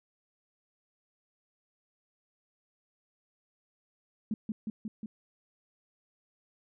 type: tone with echo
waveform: sine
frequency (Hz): 216.5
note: A3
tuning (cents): -28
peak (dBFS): -28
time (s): 4.31-4.34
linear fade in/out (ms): 2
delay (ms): 180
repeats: 4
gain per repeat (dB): -2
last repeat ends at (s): 5.06
effects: none